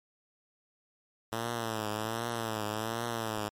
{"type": "tone with vibrato", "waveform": "5% pulse", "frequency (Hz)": 111.8, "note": "A2", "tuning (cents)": 28, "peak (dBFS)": -21, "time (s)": [1.32, 3.49], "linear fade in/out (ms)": 5, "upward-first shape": "triangle", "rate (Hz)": 1.3, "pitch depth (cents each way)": 110, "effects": ["MP3 64 kbps"]}